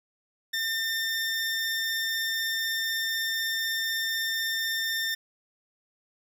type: tone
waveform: 20% pulse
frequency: 1804 Hz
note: A6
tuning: 43 cents sharp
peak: -22 dBFS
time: 0.53-5.15 s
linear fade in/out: 10 ms
effects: none